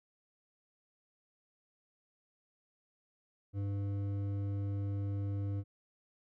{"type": "tone with hard clipping", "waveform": "sine", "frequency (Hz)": 100, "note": "G2", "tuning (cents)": 35, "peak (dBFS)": -35, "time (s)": [3.53, 5.64], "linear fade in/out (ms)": 50, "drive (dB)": 9, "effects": []}